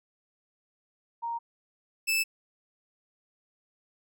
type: tone pair in turn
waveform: sine / sawtooth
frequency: 932.3 / 2629 Hz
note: A#5 / E7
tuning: 0 / -5 cents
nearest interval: octave + tritone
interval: 1795 cents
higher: second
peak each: -30 / -21 dBFS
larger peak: second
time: 1.22-1.39 / 2.07-2.24 s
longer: neither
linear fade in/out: 20 ms
effects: none